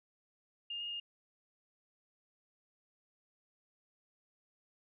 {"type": "tone with pitch steps", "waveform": "sine", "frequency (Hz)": [2819, 2847, 2832], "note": ["F7", "F7", "F7"], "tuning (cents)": [16, 33, 23], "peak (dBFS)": -38, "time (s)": [0.7, 1], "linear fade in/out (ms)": 5, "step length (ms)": 100, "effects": []}